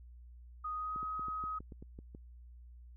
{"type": "tone with pitch glide", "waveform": "sine", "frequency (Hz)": [1244.5, 1264.8], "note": ["D#6", "D#6"], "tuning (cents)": [0, 28], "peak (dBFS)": -36, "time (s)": [0.64, 1.59], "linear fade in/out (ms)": 10, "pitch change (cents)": 28, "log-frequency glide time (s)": [0.75, 0.99]}
{"type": "clicks", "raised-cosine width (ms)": 3, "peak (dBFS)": -36, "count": 10, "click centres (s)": [0.961, 1.03, 1.195, 1.284, 1.439, 1.605, 1.722, 1.825, 1.989, 2.149]}
{"effects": ["added 60 Hz sine -51 dBFS peak until 2.96 s"]}